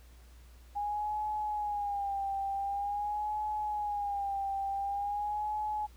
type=tone with vibrato; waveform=sine; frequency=817 Hz; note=G#5; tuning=29 cents flat; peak=-31 dBFS; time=0.75-5.87 s; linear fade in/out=20 ms; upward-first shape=sine; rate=0.46 Hz; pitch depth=66 cents each way; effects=added 60 Hz sine -52 dBFS peak until 5.96 s + pink hiss -63 dBFS RMS until 5.96 s